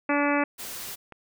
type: harmonic tone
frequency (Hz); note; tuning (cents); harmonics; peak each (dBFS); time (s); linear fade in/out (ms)
288.3; D4; -32; 1 / 2 / 3 / 4 / 5 / 6 / 7 / 8 / 9; -25 / -28 / -30 / -31 / -32 / -33 / -33 / -34 / -35; 0.09-0.44; 5
type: noise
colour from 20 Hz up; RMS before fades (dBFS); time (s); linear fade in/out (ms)
white; -37; 0.58-0.96; 20
type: click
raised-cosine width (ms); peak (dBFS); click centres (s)
0.5; -28; 1.123
effects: none